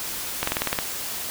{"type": "slowing click train", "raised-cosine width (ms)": 0.3, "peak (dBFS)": -6, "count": 8, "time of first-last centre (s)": [0.43, 0.788], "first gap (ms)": 44, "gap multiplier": 1.05, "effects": ["white hiss -31 dBFS RMS until 1.3 s"]}